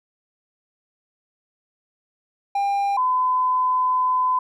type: tone pair in turn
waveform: triangle / sine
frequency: 800 / 1013.2 Hz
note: G5 / B5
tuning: +35 / +44 cents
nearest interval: major third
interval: 409 cents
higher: second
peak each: -17 dBFS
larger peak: neither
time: 2.55-2.97 / 2.97-4.39 s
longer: second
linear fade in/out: 5 ms
effects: none